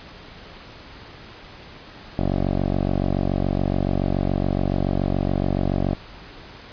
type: tone with low-pass filter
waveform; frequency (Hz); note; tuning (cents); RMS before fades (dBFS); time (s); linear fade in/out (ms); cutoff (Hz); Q
10% pulse; 47.06; F#1; +30; -22; 2.19-5.95; 0; 580; 1.9
effects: pink hiss -42 dBFS RMS until 6.72 s + resampled to 11025 Hz